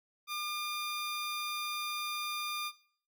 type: tone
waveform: 15% pulse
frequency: 1204 Hz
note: D6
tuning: 43 cents sharp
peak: -29 dBFS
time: 0.27-2.72 s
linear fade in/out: 50 ms
effects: noise-tail reverb RT60 0.5 s tail -17 dB re dry